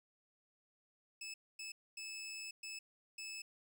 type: tone bursts at uneven times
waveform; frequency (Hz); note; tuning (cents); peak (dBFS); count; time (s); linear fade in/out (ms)
20% pulse; 2609; E7; -18; -40; 5; 1.21-1.34 / 1.59-1.72 / 1.97-2.51 / 2.63-2.79 / 3.18-3.42; 5
effects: none